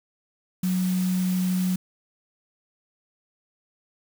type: tone in noise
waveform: sine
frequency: 183.6 Hz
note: F#3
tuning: 13 cents flat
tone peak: -21 dBFS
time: 0.63-1.76 s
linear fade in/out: 5 ms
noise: white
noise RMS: -38 dBFS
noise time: 0.63-1.76 s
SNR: +14 dB
effects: none